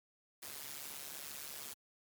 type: noise with amplitude modulation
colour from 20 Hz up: white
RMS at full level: -43 dBFS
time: 0.42-1.74 s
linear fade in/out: 10 ms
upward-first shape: sine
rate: 143 Hz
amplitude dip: 85%
effects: high-pass 80 Hz 12 dB/octave + MP3 96 kbps